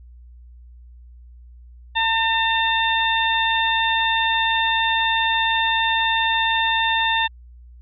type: harmonic tone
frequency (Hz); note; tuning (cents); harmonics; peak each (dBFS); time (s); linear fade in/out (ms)
903; A5; +45; 1 / 2 / 3 / 4; -21 / -22 / -26 / -23; 1.95-7.28; 20
effects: added 60 Hz sine -41 dBFS peak until 7.81 s